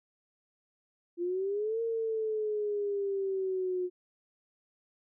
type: exponential two-way sweep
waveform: sine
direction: up then down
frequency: 341.4 to 460.7 to 359.4 Hz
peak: -29 dBFS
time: 1.17-3.9 s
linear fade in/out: 50 ms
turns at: 1.81 s
effects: none